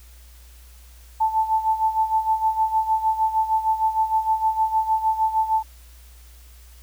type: tone with tremolo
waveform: sine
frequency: 880 Hz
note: A5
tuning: in tune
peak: -15 dBFS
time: 1.2-5.63 s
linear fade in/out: 10 ms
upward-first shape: sine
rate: 6.5 Hz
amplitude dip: 75%
effects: added 60 Hz sine -44 dBFS peak until 6.82 s + white hiss -53 dBFS RMS until 6.82 s